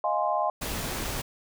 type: chord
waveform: sine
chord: F minor seventh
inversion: third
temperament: equal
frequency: 622.3 / 698.5 / 830.6 / 1046.5 Hz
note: Eb5 / F5 / Ab5 / C6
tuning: 0 / 0 / 0 / 0 cents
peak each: -29 dBFS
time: 0.04-0.5 s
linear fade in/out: 2 ms
type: noise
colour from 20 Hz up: pink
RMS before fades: -32 dBFS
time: 0.61-1.22 s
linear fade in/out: 10 ms
effects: none